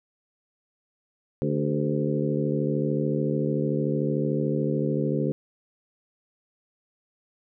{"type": "harmonic tone with a mistuned harmonic", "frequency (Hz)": 73.5, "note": "D2", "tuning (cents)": 2, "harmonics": [2, 3, 4, 5, 6, 7], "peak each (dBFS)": [-27, -29, -30, -31, -32, -32], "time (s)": [1.42, 5.32], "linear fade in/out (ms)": 0, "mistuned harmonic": 5, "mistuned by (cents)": 59, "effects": []}